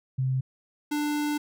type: tone pair in turn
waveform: sine / square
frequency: 130.81 / 296 Hz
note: C3 / D4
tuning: 0 / +14 cents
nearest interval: octave + major second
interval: 1414 cents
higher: second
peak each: -23 / -26 dBFS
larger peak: first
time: 0.18-0.41 / 0.91-1.38 s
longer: second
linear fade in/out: 10 ms
effects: none